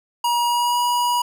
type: tone with pitch glide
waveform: square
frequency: 955 to 968.3 Hz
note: A#5 to B5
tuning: +42 to -34 cents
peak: -18 dBFS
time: 0.24-1.22 s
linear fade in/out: 5 ms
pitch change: +24 cents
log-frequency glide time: 0.45-0.79 s
effects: none